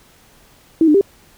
sine tone with pitch steps, 324 / 300.4 / 396.2 Hz, E4 / D4 / G4, -30 / +39 / +18 cents, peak -8 dBFS, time 0.81-1.011 s, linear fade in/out 2 ms, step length 67 ms, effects pink hiss -50 dBFS RMS until 1.37 s

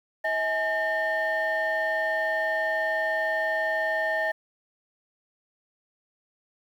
sine tone cluster, 640 / 840 / 1813 Hz, D#5 / G#5 / A#6, +49 / +19 / -49 cents, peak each -26 / -31 / -25 dBFS, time 0.24-4.32 s, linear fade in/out 10 ms, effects tanh soft clip ceiling -19 dBFS + 9-bit

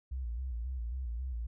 sine tone with vibrato, 61.1 Hz, B1, 18 cents flat, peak -34 dBFS, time 0.11-1.47 s, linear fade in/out 10 ms, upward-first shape square, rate 3.7 Hz, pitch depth 100 cents each way, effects none

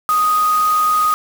sine tone in noise, 1244.5 Hz, D#6, in tune, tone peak -12 dBFS, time 0.09-1.14 s, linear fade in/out 0 ms, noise white, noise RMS -29 dBFS, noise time 0.09-1.14 s, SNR +14 dB, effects none

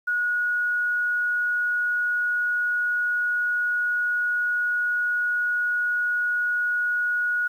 sine tone, 1454 Hz, F#6, 31 cents flat, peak -21 dBFS, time 0.07-7.48 s, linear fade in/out 10 ms, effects 9-bit

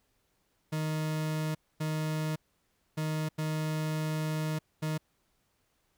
40% pulse tone bursts at uneven times, 155.56 Hz, D#3, in tune, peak -29 dBFS, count 5, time 0.72-1.55 / 1.8-2.36 / 2.97-3.29 / 3.38-4.59 / 4.82-4.98 s, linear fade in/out 10 ms, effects pink hiss -74 dBFS RMS until 5.97 s

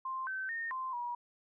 sine tone with pitch steps, 1049 / 1539 / 1835 / 1041 / 962 Hz, C6 / G6 / A#6 / C6 / B5, +4 / -32 / -28 / -9 / -46 cents, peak -35 dBFS, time 0.05-1.15 s, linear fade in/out 5 ms, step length 220 ms, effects none

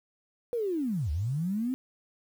sine linear two-way sweep, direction down then up, 493.9 to 68.6 to 265.4 Hz, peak -27 dBFS, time 0.53-1.74 s, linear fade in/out 0 ms, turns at 1.11 s, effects 9-bit

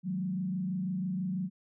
sine tone with frequency modulation, 185 Hz, F#3, in tune, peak -30 dBFS, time 0.03-1.5 s, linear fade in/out 50 ms, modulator 26.1 Hz, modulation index 0.73, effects none

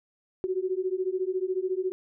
sine beating tone pair, 365.8 / 379.8 Hz, F#4 / F#4, -20 / +45 cents, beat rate 14 Hz, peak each -29 dBFS, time 0.44-1.92 s, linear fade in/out 0 ms, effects none

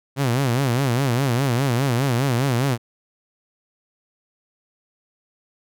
sawtooth tone with vibrato, 128.3 Hz, C3, 34 cents flat, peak -14 dBFS, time 0.16-2.78 s, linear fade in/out 50 ms, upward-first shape sine, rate 4.9 Hz, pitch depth 170 cents each way, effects none

